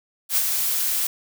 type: noise with ADSR envelope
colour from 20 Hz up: blue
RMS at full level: -18 dBFS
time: 0.29-1.07 s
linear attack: 84 ms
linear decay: 35 ms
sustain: -5 dB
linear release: 4 ms
effects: none